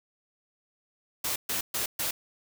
white noise bursts, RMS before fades -30 dBFS, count 4, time 1.24-2.11 s, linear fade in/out 5 ms, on 120 ms, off 130 ms, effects none

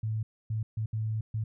sine tone bursts at uneven times, 109.6 Hz, A2, 6 cents flat, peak -28 dBFS, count 5, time 0.03-0.23 / 0.5-0.63 / 0.77-0.86 / 0.93-1.21 / 1.34-1.44 s, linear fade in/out 5 ms, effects none

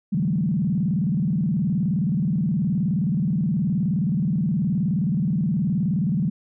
sine tone with vibrato, 174.61 Hz, F3, in tune, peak -19 dBFS, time 0.12-6.3 s, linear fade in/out 10 ms, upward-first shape square, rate 19 Hz, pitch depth 270 cents each way, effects none

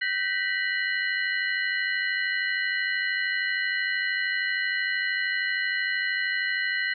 sine tone cluster, 1542 / 1881 / 1974 / 2942 / 4135 Hz, G6 / A#6 / B6 / F#7 / C8, -29 / +15 / -1 / -11 / -21 cents, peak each -31 / -32 / -27 / -36 / -36 dBFS, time 0.01-6.94 s, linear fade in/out 10 ms, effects none

